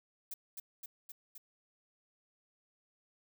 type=noise with echo; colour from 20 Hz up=violet; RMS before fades=-42 dBFS; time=0.31-0.34 s; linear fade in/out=5 ms; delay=260 ms; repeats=4; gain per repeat=-2 dB; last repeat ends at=1.38 s; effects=none